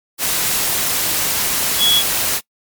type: tone in noise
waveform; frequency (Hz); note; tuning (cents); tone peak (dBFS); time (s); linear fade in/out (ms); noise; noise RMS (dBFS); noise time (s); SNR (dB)
sine; 3356; G#7; +17; -11; 1.78-2.03; 50; white; -18; 0.18-2.41; +4
effects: noise-tail reverb RT60 0.1 s tail -23 dB re dry + MP3 96 kbps